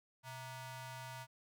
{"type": "ring-modulated tone", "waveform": "sawtooth", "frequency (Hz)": 528, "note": "C5", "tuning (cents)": 16, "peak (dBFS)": -39, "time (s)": [0.23, 1.27], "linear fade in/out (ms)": 50, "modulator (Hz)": 403, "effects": []}